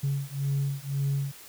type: beating tone pair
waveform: sine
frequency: 138.2 / 140.1 Hz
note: C#3 / C#3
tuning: -5 / +19 cents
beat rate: 1.9 Hz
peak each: -28 dBFS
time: 0.03-1.32 s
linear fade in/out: 10 ms
effects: tanh soft clip ceiling -21 dBFS + white hiss -48 dBFS RMS until 1.48 s